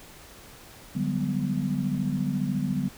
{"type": "chord", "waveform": "sine", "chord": "G major seventh", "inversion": "second", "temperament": "equal with one note detuned", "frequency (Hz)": [146.83, 185, 199.19, 246.9], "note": ["D3", "F#3", "G3", "B3"], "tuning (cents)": [0, 0, 28, 0], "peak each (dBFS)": -30, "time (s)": [0.95, 2.89], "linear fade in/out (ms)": 10, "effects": ["pink hiss -48 dBFS RMS until 2.97 s"]}